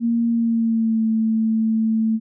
sine tone with pitch glide, 232.8 to 221.9 Hz, A#3 to A3, -2 to +15 cents, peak -16 dBFS, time 0-2.2 s, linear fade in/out 50 ms, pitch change -83 cents, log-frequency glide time 0.29-1.04 s, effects none

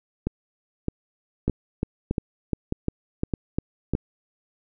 two click trains, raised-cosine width 3 ms, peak -11 / -10 dBFS, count 7 / 8, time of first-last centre 0.27-3.951 / 1.48-3.936 s, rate 1.63 / 2.85 Hz, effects none

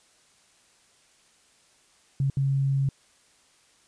sine tone bursts at uneven times, 136.9 Hz, C#3, 21 cents flat, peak -21 dBFS, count 2, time 2.2-2.3 / 2.37-2.89 s, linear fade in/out 2 ms, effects white hiss -61 dBFS RMS until 3.87 s + resampled to 22050 Hz

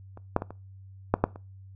clicks, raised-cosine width 1 ms, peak -30 / -8 / -18 / -26 / -6 / -6 / -28 dBFS, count 7, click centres 0.174 / 0.364 / 0.421 / 0.506 / 1.14 / 1.24 / 1.359 s, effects noise-tail reverb RT60 0.3 s tail -21 dB re dry + added 96 Hz sine -45 dBFS peak until 1.75 s

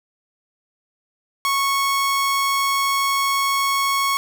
sawtooth tone, 1103 Hz, C#6, 9 cents flat, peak -14 dBFS, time 1.45-4.17 s, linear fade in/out 0 ms, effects none

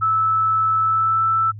sine tone with pitch glide, 1309 to 1323.4 Hz, E6 to E6, -13 to +6 cents, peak -15 dBFS, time 0.01-1.52 s, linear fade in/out 20 ms, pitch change +19 cents, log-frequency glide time 0.81-1.24 s, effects added 105 Hz sine -32 dBFS peak until 1.59 s

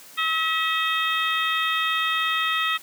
harmonic tone with a mistuned harmonic, 643 Hz, E5, 43 cents flat, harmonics 2 / 3 / 4 / 5 / 6, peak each -25 / -27 / -28 / -29 / -30 dBFS, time 0.17-2.78 s, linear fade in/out 20 ms, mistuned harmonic 6, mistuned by -87 cents, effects white hiss -46 dBFS RMS until 2.82 s + high-pass 150 Hz 12 dB/octave

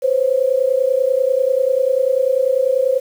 sine tone pair together, 508 / 538.2 Hz, B4 / C5, +49 / +49 cents, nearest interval minor second, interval 100 cents, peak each -16 dBFS, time 0.02-3 s, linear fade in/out 20 ms, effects 7-bit

